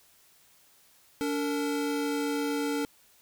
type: tone pair together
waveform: square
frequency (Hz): 287.5 / 456.5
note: D4 / A#4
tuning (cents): -37 / -36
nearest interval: minor sixth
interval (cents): 801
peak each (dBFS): -30 / -33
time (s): 1.21-2.85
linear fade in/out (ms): 0
effects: white hiss -61 dBFS RMS until 3.21 s